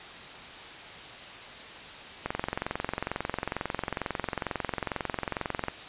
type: click train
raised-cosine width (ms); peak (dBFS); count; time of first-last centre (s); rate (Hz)
0.5; -14; 77; 2.26-5.683; 22.2
effects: white hiss -43 dBFS RMS until 5.88 s + resampled to 8000 Hz